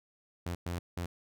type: tone bursts at uneven times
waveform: sawtooth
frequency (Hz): 87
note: F2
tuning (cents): -6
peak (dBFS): -30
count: 3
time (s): 0.46-0.55 / 0.66-0.79 / 0.97-1.06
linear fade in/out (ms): 5
effects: none